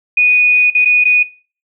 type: tone with dropouts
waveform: sine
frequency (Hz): 2474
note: D#7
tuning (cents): -10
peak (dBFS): -7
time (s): 0.17-1.23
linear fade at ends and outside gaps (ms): 5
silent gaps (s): 0.702-0.749 / 0.848-0.856 / 1.04-1.053
effects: noise-tail reverb RT60 0.4 s tail -22 dB re dry